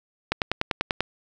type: click train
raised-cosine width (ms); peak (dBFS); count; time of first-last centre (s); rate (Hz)
0.3; -6; 8; 0.32-1.006; 10.2
effects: none